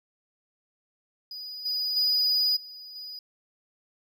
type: tone with level steps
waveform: triangle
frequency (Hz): 4941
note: D#8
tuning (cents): -13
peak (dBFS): -35 / -25 / -20 / -40 / -36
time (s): 1.31-3.19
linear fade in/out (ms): 2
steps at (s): 1.65 / 1.96 / 2.56 / 2.95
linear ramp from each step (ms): 10
effects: none